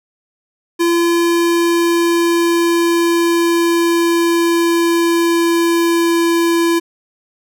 square tone with pitch glide, 340.7 to 337.2 Hz, F4 to E4, -43 to +39 cents, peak -12 dBFS, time 0.79-6.8 s, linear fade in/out 20 ms, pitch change -18 cents, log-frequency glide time 1.22-6.26 s, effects none

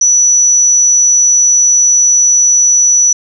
sine tone, 5920 Hz, F#8, in tune, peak -5 dBFS, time 0.01-3.13 s, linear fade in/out 5 ms, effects none

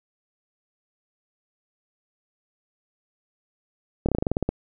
slowing click train, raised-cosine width 2 ms, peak -9 dBFS, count 11, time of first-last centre 4.06-4.49 s, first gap 27 ms, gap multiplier 1.1, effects none

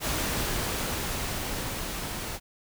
pink noise with level ramp, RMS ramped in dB -28 to -35 dBFS, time 0-2.4 s, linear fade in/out 50 ms, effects none

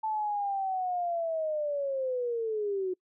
sine linear sweep, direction down, 880 to 362.1 Hz, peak -28 dBFS, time 0.03-2.94 s, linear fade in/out 10 ms, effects noise-tail reverb RT60 0.1 s tail -26 dB re dry

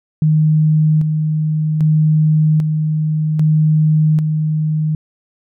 sine tone with tremolo, 154.9 Hz, D#3, 7 cents flat, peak -9 dBFS, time 0.22-4.95 s, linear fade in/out 2 ms, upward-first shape square, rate 0.63 Hz, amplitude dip 40%, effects none

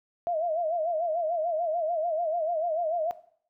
sine tone with vibrato, 659.3 Hz, E5, in tune, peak -25 dBFS, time 0.27-3.11 s, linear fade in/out 0 ms, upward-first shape sine, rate 6.8 Hz, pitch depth 120 cents each way, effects noise-tail reverb RT60 0.6 s tail -17 dB re dry

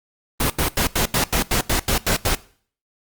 pink noise bursts, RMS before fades -19 dBFS, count 11, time 0.4-2.35 s, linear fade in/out 2 ms, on 100 ms, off 85 ms, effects noise-tail reverb RT60 0.5 s tail -20 dB re dry + Opus 32 kbps

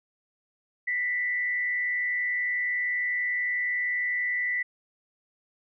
sine tone with frequency modulation, 1979 Hz, B6, 3 cents sharp, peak -25 dBFS, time 0.87-4.63 s, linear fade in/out 10 ms, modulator 133 Hz, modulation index 0.39, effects none

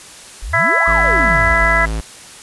sine exponential two-way sweep, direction up then down, 36.71 to 1298 to 36.71 Hz, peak -22 dBFS, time 0.42-1.66 s, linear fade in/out 10 ms, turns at 0.88 s
harmonic tone, 332.9 Hz, E4, 17 cents sharp, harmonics 2 / 3 / 4 / 5 / 6, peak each -20 / -20 / -18 / -17 / -15 dBFS, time 0.53-1.86 s, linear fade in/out 10 ms
square tone, 54.5 Hz, A1, 16 cents flat, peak -19 dBFS, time 0.87-2.01 s, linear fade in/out 10 ms
effects white hiss -37 dBFS RMS until 2.42 s + resampled to 24000 Hz

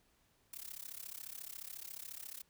blue noise with amplitude modulation, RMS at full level -44 dBFS, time 0.53-2.42 s, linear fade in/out 5 ms, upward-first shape sine, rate 34.2 Hz, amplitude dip 95%, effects pink hiss -73 dBFS RMS until 2.49 s

